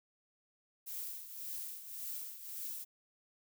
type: noise with tremolo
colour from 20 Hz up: violet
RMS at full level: -41 dBFS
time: 0.86-2.85 s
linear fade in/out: 20 ms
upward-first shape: triangle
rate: 1.8 Hz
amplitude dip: 70%
effects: none